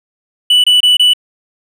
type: tone bursts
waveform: triangle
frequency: 2966 Hz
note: F#7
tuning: 4 cents sharp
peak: -4 dBFS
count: 4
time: 0.5-1.135 s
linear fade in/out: 5 ms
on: 140 ms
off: 25 ms
effects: none